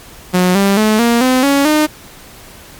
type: tone with pitch steps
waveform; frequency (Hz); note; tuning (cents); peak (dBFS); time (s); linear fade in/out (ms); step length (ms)
sawtooth; 181.3 / 197.71 / 215.6 / 235.1 / 256.4 / 279.6 / 304.9; F#3 / G3 / A3 / A#3 / C4 / C#4 / D#4; -35 / +15 / -35 / +15 / -35 / +15 / -35; -5; 0.33-1.87; 20; 220
effects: pink hiss -37 dBFS RMS until 2.79 s + MP3 96 kbps